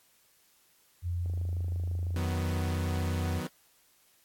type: tone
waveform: sine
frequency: 87.31 Hz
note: F2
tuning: in tune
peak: -29 dBFS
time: 1.02-3.42 s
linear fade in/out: 50 ms
type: click train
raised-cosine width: 2 ms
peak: -35 dBFS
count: 40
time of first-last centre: 1.26-2.76 s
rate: 26 Hz
type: chord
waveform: sawtooth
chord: B major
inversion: first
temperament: equal with one note detuned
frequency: 155.56 / 185 / 247.7 Hz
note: D#3 / F#3 / B3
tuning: 0 / 0 / +5 cents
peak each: -34 dBFS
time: 2.16-3.47 s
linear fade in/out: 2 ms
effects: white hiss -65 dBFS RMS until 4.24 s + AAC 64 kbps